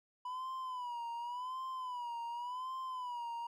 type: tone with vibrato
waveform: triangle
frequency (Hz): 987.8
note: B5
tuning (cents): 0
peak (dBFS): -37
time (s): 0.25-3.47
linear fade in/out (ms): 5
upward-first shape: sine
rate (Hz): 0.89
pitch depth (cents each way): 97
effects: none